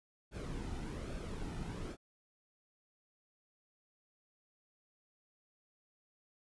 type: noise with flanger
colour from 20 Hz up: brown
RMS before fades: -42 dBFS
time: 0.31-1.97 s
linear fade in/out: 50 ms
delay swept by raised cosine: 1 to 1.85 ms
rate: 1.2 Hz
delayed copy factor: -0.5
effects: resampled to 24000 Hz